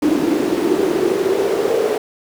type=noise with high-pass filter sweep; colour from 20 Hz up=brown; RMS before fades=-17 dBFS; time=0.02-1.98 s; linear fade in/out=5 ms; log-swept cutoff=300 to 450 Hz; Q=8.2; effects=none